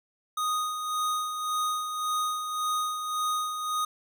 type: tone with tremolo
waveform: square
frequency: 1242 Hz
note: D#6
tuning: 3 cents flat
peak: -26 dBFS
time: 0.37-3.85 s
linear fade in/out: 5 ms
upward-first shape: sine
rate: 1.8 Hz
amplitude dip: 50%
effects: none